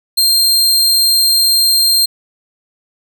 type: tone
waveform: sawtooth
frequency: 4186 Hz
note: C8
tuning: in tune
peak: -6 dBFS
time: 0.17-2.06 s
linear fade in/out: 10 ms
effects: none